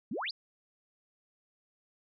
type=exponential sweep; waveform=sine; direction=up; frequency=179.3 to 5274 Hz; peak=-33 dBFS; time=0.11-0.31 s; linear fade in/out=5 ms; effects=none